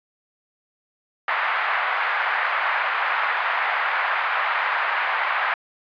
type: band-pass noise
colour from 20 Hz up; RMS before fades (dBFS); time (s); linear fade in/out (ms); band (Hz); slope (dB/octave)
white; -23; 1.28-5.54; 2; 770 to 2000; 24
effects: resampled to 11025 Hz